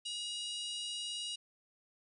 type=harmonic tone with a mistuned harmonic; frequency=959 Hz; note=A#5; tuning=49 cents sharp; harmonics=3 / 4 / 5 / 6 / 7 / 8 / 9 / 10; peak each=-40 / -44 / -49 / -51 / -55 / -56 / -51 / -53 dBFS; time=0.05-1.36 s; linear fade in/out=10 ms; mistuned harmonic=6; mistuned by=-35 cents; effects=none